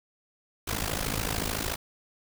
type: noise with amplitude modulation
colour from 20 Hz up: pink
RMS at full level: -27 dBFS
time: 0.67-1.76 s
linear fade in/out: 10 ms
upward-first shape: sine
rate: 53.6 Hz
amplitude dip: 85%
effects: none